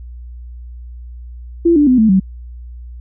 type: tone with pitch steps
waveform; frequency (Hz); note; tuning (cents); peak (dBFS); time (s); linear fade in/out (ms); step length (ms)
sine; 338.7 / 293.2 / 253.7 / 219.6 / 190.09; E4 / D4 / B3 / A3 / F#3; +47 / -3 / +47 / -3 / +47; -7; 1.65-2.2; 10; 110
effects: added 60 Hz sine -29 dBFS peak until 3 s

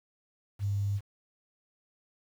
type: tone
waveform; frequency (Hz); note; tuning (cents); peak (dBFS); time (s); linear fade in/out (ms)
sine; 100.5; G2; +44; -27; 0.59-1.01; 50
effects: 9-bit

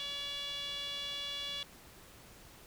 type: tone with band-pass filter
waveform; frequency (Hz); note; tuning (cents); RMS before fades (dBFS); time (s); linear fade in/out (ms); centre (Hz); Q
sawtooth; 569; C#5; +45; -40; 0-1.63; 0; 3400; 5.8
effects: pink hiss -56 dBFS RMS until 2.66 s

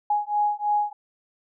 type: beating tone pair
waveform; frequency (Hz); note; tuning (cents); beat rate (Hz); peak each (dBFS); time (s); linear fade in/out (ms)
sine; 830.6 / 833.7; G#5 / G#5; 0 / +6; 3.1; -24 / -24; 0.1-0.93; 5
effects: none

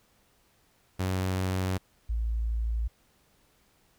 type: tone pair in turn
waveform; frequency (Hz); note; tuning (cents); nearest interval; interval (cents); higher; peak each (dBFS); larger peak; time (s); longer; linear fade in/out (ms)
sawtooth / sine; 93.3 / 56.21; F#2 / A1; +15 / +38; major sixth; 877; first; -23 / -26; first; 0.99-1.78 / 2.09-2.88; neither; 10
effects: pink hiss -66 dBFS RMS until 3.98 s

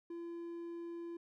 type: tone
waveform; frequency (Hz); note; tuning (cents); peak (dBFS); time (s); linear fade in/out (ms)
triangle; 340; F4; -46; -40; 0.1-1.17; 5
effects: none

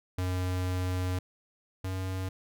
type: tone pair in turn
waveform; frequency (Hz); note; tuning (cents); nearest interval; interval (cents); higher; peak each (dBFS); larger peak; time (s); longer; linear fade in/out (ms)
square; 91.5 / 93.8; F#2 / F#2; -19 / +24; unison; 43; second; -29 / -32; first; 0.18-1.19 / 1.84-2.29; first; 5
effects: none

